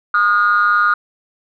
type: ring-modulated tone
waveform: triangle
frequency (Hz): 102.1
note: G#2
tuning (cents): -29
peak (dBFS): -5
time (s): 0.14-0.94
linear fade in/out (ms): 5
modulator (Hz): 1330
effects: tanh soft clip ceiling -4 dBFS